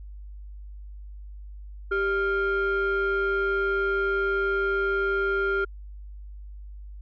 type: tone pair together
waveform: sine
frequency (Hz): 392.5 / 1396.9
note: G4 / F6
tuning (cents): +2 / 0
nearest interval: octave + minor seventh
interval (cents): 2198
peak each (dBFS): -23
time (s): 1.91-5.65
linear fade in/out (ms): 10
effects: tanh soft clip ceiling -19 dBFS + added 50 Hz sine -38 dBFS peak until 7.01 s